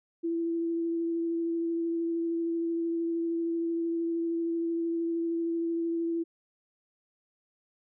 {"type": "tone with vibrato", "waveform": "sine", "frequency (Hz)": 334.2, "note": "E4", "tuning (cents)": 24, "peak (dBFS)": -27, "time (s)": [0.23, 6.24], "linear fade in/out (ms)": 20, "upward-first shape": "triangle", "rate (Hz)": 13, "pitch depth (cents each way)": 14, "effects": []}